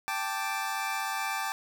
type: chord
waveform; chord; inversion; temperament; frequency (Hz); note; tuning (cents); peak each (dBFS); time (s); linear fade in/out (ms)
25% pulse; G suspended second; none; equal; 784 / 880 / 1174.7; G5 / A5 / D6; 0 / 0 / 0; -31; 0.08-1.52; 0
effects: none